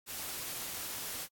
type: noise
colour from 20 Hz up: white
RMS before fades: -40 dBFS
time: 0.06-1.28 s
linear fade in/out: 50 ms
effects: AAC 64 kbps